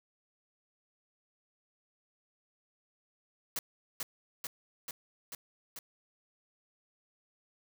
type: noise with echo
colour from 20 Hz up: white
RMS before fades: -35 dBFS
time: 3.56-3.59 s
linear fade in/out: 2 ms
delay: 440 ms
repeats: 5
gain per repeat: -2 dB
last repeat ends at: 5.79 s
effects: none